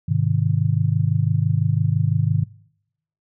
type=chord; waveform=sine; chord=Ab major; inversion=none; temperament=just; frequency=103.83 / 129.78 / 155.74 Hz; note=Ab2 / C3 / Eb3; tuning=0 / -14 / +2 cents; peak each=-21 dBFS; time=0.08-2.44 s; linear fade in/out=10 ms; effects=noise-tail reverb RT60 0.8 s tail -24 dB re dry